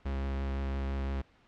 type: tone with vibrato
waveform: 45% pulse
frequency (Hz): 67.9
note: C#2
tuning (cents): -35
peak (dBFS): -31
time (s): 0.05-1.22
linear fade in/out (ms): 10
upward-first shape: triangle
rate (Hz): 5.9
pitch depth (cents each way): 14
effects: pink hiss -63 dBFS RMS until 1.47 s + low-pass 3000 Hz 12 dB/octave